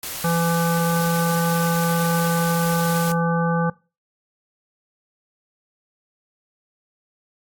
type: noise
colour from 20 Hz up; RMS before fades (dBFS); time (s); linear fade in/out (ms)
white; -30; 0.03-3.12; 2
type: harmonic tone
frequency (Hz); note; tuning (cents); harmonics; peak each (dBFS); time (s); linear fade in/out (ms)
168.1; E3; +34; 1 / 3 / 5 / 7 / 9; -20 / -25 / -27 / -28 / -30; 0.24-3.7; 5
effects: noise-tail reverb RT60 0.3 s tail -21 dB re dry + AAC 64 kbps